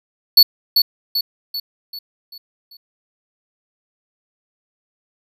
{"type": "tone with echo", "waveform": "square", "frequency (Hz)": 4435, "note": "C#8", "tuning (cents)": 0, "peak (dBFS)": -5, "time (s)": [0.37, 0.43], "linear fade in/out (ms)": 5, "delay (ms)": 390, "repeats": 6, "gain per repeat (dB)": -6, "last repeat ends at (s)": 2.77, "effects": []}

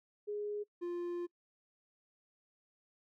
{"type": "tone pair in turn", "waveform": ["sine", "triangle"], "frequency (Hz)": [415.3, 349.2], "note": ["G#4", "F4"], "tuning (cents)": [0, 0], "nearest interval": "minor third", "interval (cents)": 300, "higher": "first", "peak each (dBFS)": [-36, -34], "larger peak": "second", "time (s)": [[0.27, 0.64], [0.81, 1.27]], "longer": "second", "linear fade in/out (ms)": 20, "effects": ["noise-tail reverb RT60 0.1 s tail -24 dB re dry"]}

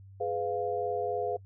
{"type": "chord", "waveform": "sine", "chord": "F diminished", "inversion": "first", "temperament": "just", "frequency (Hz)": [419.1, 502.9, 698.5], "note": ["Ab4", "Cb5", "F5"], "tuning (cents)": [16, 31, 0], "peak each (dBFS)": -33, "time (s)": [0.2, 1.37], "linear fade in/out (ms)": 10, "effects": ["noise-tail reverb RT60 0.1 s tail -25 dB re dry", "added 97 Hz sine -48 dBFS peak until 1.45 s"]}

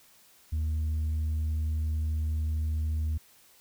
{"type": "tone with tanh clipping", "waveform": "sine", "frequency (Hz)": 77.78, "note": "D#2", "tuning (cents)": 0, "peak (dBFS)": -27, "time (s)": [0.52, 3.18], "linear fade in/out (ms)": 10, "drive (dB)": 2, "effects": ["white hiss -59 dBFS RMS until 3.6 s"]}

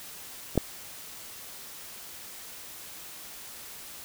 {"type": "clicks", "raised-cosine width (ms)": 2, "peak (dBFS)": [-24, -7], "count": 2, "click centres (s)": [0.555, 0.577], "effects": ["white hiss -44 dBFS RMS until 4.04 s"]}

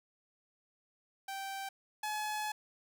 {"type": "tone pair in turn", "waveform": "sawtooth", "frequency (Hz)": [780, 850.3], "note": ["G5", "G#5"], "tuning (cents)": [-9, 41], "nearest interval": "minor second", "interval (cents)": 150, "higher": "second", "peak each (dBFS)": [-35, -31], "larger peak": "second", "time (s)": [[1.28, 1.69], [2.03, 2.52]], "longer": "second", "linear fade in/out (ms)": 5, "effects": []}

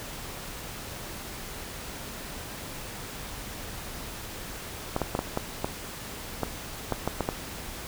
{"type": "clicks", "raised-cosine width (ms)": 1, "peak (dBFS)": -12, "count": 11, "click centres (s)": [4.964, 5.017, 5.151, 5.191, 5.374, 5.645, 6.433, 6.923, 7.076, 7.207, 7.289], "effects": ["pink hiss -39 dBFS RMS until 7.87 s"]}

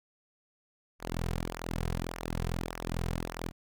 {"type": "tone with flanger", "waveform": "sawtooth", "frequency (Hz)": 42.25, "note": "E1", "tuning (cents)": 43, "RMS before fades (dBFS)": -35, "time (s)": [0.99, 3.52], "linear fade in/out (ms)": 50, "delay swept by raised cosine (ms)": [0.24, 3.54], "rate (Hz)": 1.7, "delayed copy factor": -0.8, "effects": []}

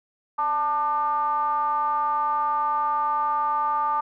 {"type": "ring-modulated tone", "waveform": "triangle", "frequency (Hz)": 155.56, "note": "D#3", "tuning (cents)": 0, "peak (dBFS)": -16, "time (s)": [0.38, 4.01], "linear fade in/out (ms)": 10, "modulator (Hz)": 1040, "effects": []}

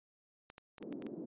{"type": "clicks", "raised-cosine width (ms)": 0.3, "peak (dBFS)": -35, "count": 7, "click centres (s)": [0.501, 0.581, 0.782, 0.827, 0.926, 1.023, 1.066]}
{"type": "band-pass noise", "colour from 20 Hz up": "white", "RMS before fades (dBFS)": -45, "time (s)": [0.8, 1.26], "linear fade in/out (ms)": 10, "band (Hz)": [210, 360], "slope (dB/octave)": 24}
{"effects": ["resampled to 8000 Hz"]}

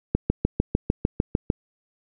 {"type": "click train", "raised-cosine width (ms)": 3, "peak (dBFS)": -6, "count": 10, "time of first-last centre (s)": [0.15, 1.501], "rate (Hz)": 6.66, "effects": []}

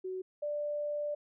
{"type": "tone pair in turn", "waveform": "sine", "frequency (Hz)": [373, 589.5], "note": ["F#4", "D5"], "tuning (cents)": [14, 6], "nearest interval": "minor sixth", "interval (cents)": 792, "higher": "second", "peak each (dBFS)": [-35, -32], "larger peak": "second", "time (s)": [[0.04, 0.22], [0.42, 1.15]], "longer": "second", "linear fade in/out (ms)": 10, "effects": []}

